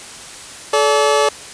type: tone pair together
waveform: 25% pulse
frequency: 431.5 / 576 Hz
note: A4 / D5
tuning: -34 / -34 cents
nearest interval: perfect fourth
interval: 500 cents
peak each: -11 dBFS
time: 0.73-1.29 s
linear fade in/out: 5 ms
effects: white hiss -34 dBFS RMS until 1.53 s + resampled to 22050 Hz